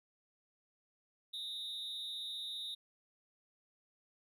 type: tone with amplitude modulation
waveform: triangle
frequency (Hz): 3729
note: A#7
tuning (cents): 0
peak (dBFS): -35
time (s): 1.33-2.75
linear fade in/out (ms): 10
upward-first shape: sine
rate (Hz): 235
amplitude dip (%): 85
effects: none